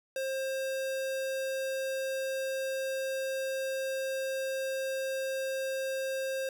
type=tone; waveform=square; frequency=532 Hz; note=C5; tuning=29 cents sharp; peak=-32 dBFS; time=0.16-6.49 s; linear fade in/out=2 ms; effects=none